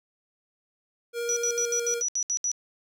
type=tone with vibrato; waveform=square; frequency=472 Hz; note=A#4; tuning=22 cents sharp; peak=-29 dBFS; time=1.13-2.03 s; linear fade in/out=50 ms; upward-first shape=triangle; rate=14 Hz; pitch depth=8 cents each way
type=tone bursts; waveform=sine; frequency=5880 Hz; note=F#8; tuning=12 cents flat; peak=-24 dBFS; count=9; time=1.29-2.516 s; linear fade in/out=0 ms; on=74 ms; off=70 ms
effects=none